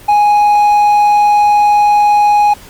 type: tone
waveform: triangle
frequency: 830 Hz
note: G#5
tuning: 1 cent flat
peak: -4 dBFS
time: 0.08-2.54 s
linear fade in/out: 10 ms
effects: pink hiss -37 dBFS RMS until 2.69 s + Opus 24 kbps